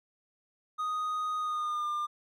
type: tone with pitch glide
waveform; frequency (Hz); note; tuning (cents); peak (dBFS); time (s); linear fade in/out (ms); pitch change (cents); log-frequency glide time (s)
triangle; 1244.5 to 1200; D#6 to D6; 0 to +37; -28; 0.78-2.07; 20; -63; 1.38-1.89
effects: none